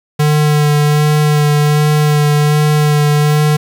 square tone with vibrato, 149.3 Hz, D3, 29 cents sharp, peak -9 dBFS, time 0.19-3.57 s, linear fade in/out 10 ms, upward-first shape sine, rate 1.3 Hz, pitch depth 16 cents each way, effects 7-bit

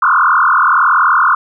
sine tone with frequency modulation, 1244.5 Hz, D#6, in tune, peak -7 dBFS, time 0.02-1.35 s, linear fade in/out 5 ms, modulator 41.3 Hz, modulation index 5.4, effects none

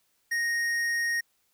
triangle tone with tanh clipping, 1864.7 Hz, A#6, in tune, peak -27 dBFS, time 0.31-1.21 s, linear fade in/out 10 ms, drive 16 dB, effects white hiss -71 dBFS RMS until 1.53 s

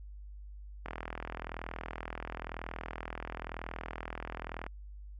click train, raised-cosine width 0.5 ms, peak -23 dBFS, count 157, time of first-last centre 0.86-4.665 s, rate 41 Hz, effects added 50 Hz sine -44 dBFS peak until 5.19 s + MP3 64 kbps

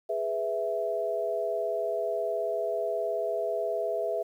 sine chord, E major, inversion first, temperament equal, 415.3 / 493.9 / 659.3 Hz, G#4 / B4 / E5, 0 / 0 / 0 cents, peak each -33 / -34 / -29 dBFS, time 0.09-4.23 s, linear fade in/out 10 ms, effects 10-bit

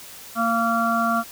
harmonic tone, 230 Hz, A#3, 23 cents flat, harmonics 1 / 3 / 5 / 6, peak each -24 / -24 / -24 / -24 dBFS, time 0.35-1.24 s, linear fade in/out 50 ms, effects white hiss -41 dBFS RMS until 1.31 s

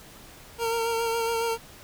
25% pulse tone with vibrato, 459.4 Hz, A#4, 25 cents flat, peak -21 dBFS, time 0.58-1.58 s, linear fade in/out 50 ms, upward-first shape sine, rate 7.2 Hz, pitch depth 24 cents each way, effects pink hiss -48 dBFS RMS until 1.83 s

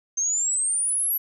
sine exponential sweep, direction up, 6272 to 11840 Hz, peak -21 dBFS, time 0.17-1.18 s, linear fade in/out 10 ms, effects none

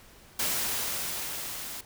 white noise with level ramp, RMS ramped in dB -28 to -39 dBFS, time 0.39-1.81 s, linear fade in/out 5 ms, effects pink hiss -54 dBFS RMS until 1.85 s

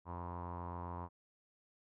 sawtooth tone with low-pass filter, 87.4 Hz, F2, 2 cents sharp, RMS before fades -44 dBFS, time 0.05-1.09 s, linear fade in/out 50 ms, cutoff 990 Hz, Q 7.5, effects none

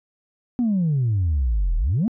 sine exponential two-way sweep, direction down then up, 252.4 to 37.87 to 252.4 Hz, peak -16 dBFS, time 0.59-2.08 s, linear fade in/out 0 ms, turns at 1.77 s, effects tanh soft clip ceiling -15 dBFS

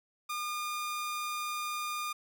sawtooth tone, 1212 Hz, D#6, 46 cents flat, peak -30 dBFS, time 0.29-2.13 s, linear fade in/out 10 ms, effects none

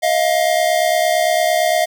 square tone pair together, 633.2 / 702 Hz, D#5 / F5, +30 / +9 cents, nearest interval major second, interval 179 cents, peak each -17 dBFS, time 0.02-1.86 s, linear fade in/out 20 ms, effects none

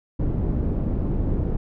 pink low-pass noise, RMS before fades -23 dBFS, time 0.19-1.57 s, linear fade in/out 10 ms, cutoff 310 Hz, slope 12 dB/octave, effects none

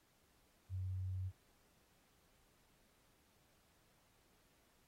sine tone, 93.2 Hz, F#2, 13 cents sharp, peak -39 dBFS, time 0.69-1.32 s, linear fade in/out 50 ms, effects pink hiss -74 dBFS RMS until 4.87 s + AAC 48 kbps

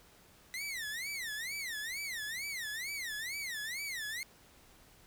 sawtooth tone with vibrato, 1975.5 Hz, B6, in tune, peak -34 dBFS, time 0.54-4.23 s, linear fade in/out 0 ms, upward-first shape sine, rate 2.2 Hz, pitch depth 270 cents each way, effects pink hiss -61 dBFS RMS until 5.06 s

